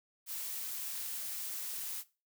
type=noise; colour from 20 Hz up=blue; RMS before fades=-40 dBFS; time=0.26-2.04 s; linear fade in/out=50 ms; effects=noise-tail reverb RT60 0.3 s tail -18 dB re dry